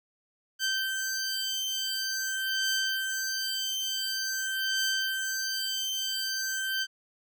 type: beating tone pair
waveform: 15% pulse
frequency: 1553 / 1553.47 Hz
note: G6 / G6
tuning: -17 / -16 cents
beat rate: 0.47 Hz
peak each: -25 dBFS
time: 0.59-6.87 s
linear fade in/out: 50 ms
effects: none